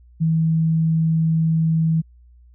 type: tone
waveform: sine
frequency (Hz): 161.3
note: E3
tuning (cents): -37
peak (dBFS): -15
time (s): 0.2-2.02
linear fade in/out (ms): 20
effects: added 60 Hz sine -46 dBFS peak until 2.54 s